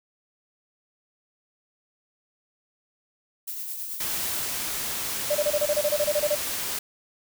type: noise with tremolo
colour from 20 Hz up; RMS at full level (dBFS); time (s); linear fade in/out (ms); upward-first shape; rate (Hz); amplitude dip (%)
violet; -32; 3.47-4.45; 10; triangle; 9.3; 40
type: noise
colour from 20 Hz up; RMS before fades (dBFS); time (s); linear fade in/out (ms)
white; -30; 4-6.79; 5
type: tone bursts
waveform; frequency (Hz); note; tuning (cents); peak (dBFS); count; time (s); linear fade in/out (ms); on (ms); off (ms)
sine; 593; D5; +17; -20; 14; 5.3-6.353; 10; 52; 25
effects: none